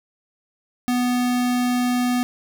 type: tone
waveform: square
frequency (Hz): 246.9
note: B3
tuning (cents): 0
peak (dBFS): -19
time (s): 0.88-2.23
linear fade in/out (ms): 0
effects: none